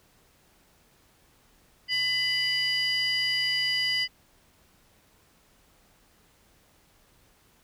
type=tone cluster; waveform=sine; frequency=2005 / 2972 / 4847 Hz; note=B6 / F#7 / D#8; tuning=+26 / +7 / -46 cents; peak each=-27 dBFS; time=1.88-4.08 s; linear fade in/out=50 ms; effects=tanh soft clip ceiling -19 dBFS + pink hiss -62 dBFS RMS until 7.63 s